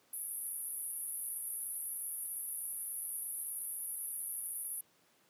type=band-pass noise; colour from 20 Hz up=pink; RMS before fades=-41 dBFS; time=0.13-4.81 s; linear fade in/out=5 ms; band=10000 to 12000 Hz; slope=96 dB/octave; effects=pink hiss -69 dBFS RMS until 5.29 s + high-pass 200 Hz 12 dB/octave